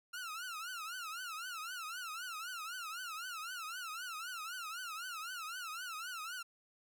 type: tone with vibrato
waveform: sawtooth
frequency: 1373 Hz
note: F6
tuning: 30 cents flat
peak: -38 dBFS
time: 0.13-6.43 s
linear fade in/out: 10 ms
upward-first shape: triangle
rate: 3.9 Hz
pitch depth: 200 cents each way
effects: none